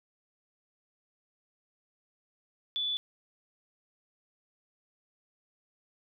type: tone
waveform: sine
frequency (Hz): 3465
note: A7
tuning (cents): -27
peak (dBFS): -29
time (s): 2.76-2.97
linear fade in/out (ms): 0
effects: none